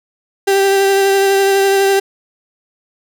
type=tone with vibrato; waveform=35% pulse; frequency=392 Hz; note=G4; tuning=in tune; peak=-8 dBFS; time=0.47-2 s; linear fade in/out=10 ms; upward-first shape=sine; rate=12 Hz; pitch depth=15 cents each way; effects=none